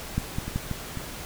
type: clicks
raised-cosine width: 5 ms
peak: -12 / -15 / -19 / -13 / -16 / -19 dBFS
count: 6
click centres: 0.18 / 0.385 / 0.48 / 0.56 / 0.713 / 0.973 s
effects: pink hiss -38 dBFS RMS until 1.25 s